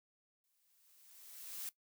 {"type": "noise with exponential growth", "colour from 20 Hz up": "blue", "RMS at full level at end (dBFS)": -42, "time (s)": [0.44, 1.69], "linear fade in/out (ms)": 1, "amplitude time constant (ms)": 270, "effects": ["noise-tail reverb RT60 0.1 s tail -17 dB re dry"]}